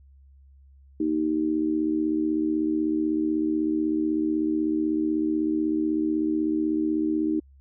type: tone with amplitude modulation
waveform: sine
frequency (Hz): 311.1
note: D#4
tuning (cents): 0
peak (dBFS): -18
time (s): 1-7.4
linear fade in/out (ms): 5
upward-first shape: sine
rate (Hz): 76.1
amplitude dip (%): 80
effects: added 68 Hz sine -50 dBFS peak until 7.6 s